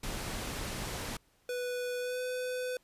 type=low-pass noise; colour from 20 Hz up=pink; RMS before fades=-38 dBFS; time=0.03-1.17 s; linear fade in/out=5 ms; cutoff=12000 Hz; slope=12 dB/octave
type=tone with pitch glide; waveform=square; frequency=493.9 to 502.5 Hz; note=B4 to B4; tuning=0 to +30 cents; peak=-34 dBFS; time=1.49-2.77 s; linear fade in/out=2 ms; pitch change=+30 cents; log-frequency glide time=2-2.2 s
effects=pink hiss -69 dBFS RMS until 2.83 s + resampled to 32000 Hz